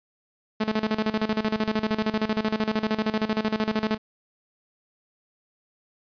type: tone with tremolo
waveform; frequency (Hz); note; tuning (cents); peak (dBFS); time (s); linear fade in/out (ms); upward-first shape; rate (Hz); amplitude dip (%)
sawtooth; 216.8; A3; -25; -17; 0.6-3.98; 10; square; 13; 80
effects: resampled to 11025 Hz